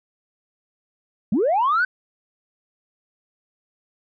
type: linear sweep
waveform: sine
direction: up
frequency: 172.9 to 1547 Hz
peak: -15 dBFS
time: 1.32-1.85 s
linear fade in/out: 5 ms
effects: tanh soft clip ceiling -13 dBFS